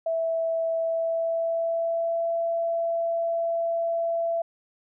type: tone with pitch glide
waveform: sine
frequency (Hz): 657 to 670.4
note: E5 to E5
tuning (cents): -6 to +29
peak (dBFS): -23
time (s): 0.06-4.42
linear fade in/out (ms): 5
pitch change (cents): +35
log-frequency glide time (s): 0.78-2.3
effects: none